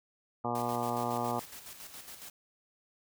harmonic tone, 119.8 Hz, A#2, 48 cents sharp, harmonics 1 / 2 / 3 / 4 / 5 / 6 / 7 / 8 / 9 / 10, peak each -41 / -38 / -42 / -40 / -41 / -37 / -37 / -41 / -42 / -41 dBFS, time 0.44-1.4 s, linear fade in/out 10 ms
white noise with tremolo, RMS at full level -46 dBFS, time 0.55-2.3 s, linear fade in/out 2 ms, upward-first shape square, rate 7.2 Hz, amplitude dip 50%
effects none

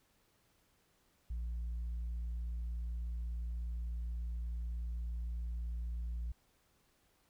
sine tone with tanh clipping, 58.27 Hz, A#1, in tune, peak -37 dBFS, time 1.3-6.32 s, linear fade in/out 5 ms, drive 1 dB, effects pink hiss -73 dBFS RMS until 7.29 s

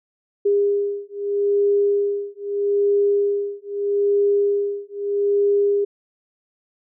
sine beating tone pair, 404.6 / 405.39 Hz, G#4 / G#4, -45 / -42 cents, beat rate 0.79 Hz, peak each -20 dBFS, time 0.45-5.85 s, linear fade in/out 10 ms, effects none

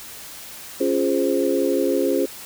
sine chord, Db major seventh, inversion none, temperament equal, 277.2 / 349.2 / 415.3 / 523.3 Hz, Db4 / F4 / Ab4 / C5, 0 / 0 / 0 / 0 cents, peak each -23 dBFS, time 0.8-2.26 s, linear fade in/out 10 ms, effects white hiss -38 dBFS RMS until 2.45 s

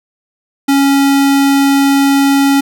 square tone, 277.2 Hz, C#4, in tune, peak -8 dBFS, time 0.68-2.61 s, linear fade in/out 10 ms, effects none

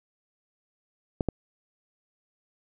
clicks, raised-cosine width 2 ms, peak -12 dBFS, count 2, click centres 1.208 / 1.287 s, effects none

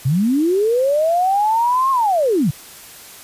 sine linear two-way sweep, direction up then down, 120 to 1087 to 120 Hz, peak -13 dBFS, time 0.05-2.51 s, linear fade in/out 10 ms, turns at 1.91 s, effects white hiss -39 dBFS RMS until 3.23 s + resampled to 32000 Hz

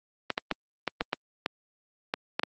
clicks, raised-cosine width 0.3 ms, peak -10 dBFS, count 10, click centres 0.303 / 0.379 / 0.513 / 0.877 / 1.009 / 1.131 / 1.461 / 2.139 / 2.395 / 2.434 s, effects high-pass 200 Hz 12 dB/octave + Opus 32 kbps

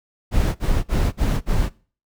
brown noise bursts, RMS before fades -18 dBFS, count 5, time 0.31-1.698 s, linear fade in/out 50 ms, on 240 ms, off 47 ms, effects noise-tail reverb RT60 0.4 s tail -22 dB re dry

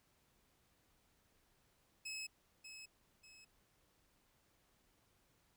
20% pulse tone with echo, 2580 Hz, E7, 38 cents flat, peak -39 dBFS, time 2.05-2.27 s, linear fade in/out 10 ms, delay 590 ms, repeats 2, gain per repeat -8 dB, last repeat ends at 3.45 s, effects pink hiss -75 dBFS RMS until 5.56 s

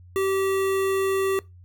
square tone with notch filter, 386.7 Hz, G4, 24 cents flat, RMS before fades -23 dBFS, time 0.16-1.39 s, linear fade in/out 0 ms, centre 4900 Hz, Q 1.4, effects noise-tail reverb RT60 0.2 s tail -21 dB re dry + added 89 Hz sine -45 dBFS peak until 1.64 s

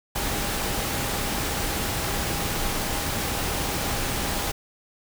sine tone in noise, 809 Hz, G#5, 46 cents flat, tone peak -38 dBFS, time 0.15-4.52 s, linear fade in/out 10 ms, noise pink, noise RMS -27 dBFS, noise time 0.15-4.52 s, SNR -14 dB, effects none

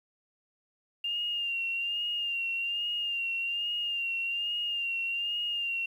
sine tone with vibrato, 2796 Hz, F7, 1 cent sharp, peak -29 dBFS, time 1.04-5.86 s, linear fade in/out 5 ms, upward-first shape sine, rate 1.2 Hz, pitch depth 42 cents each way, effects 10-bit

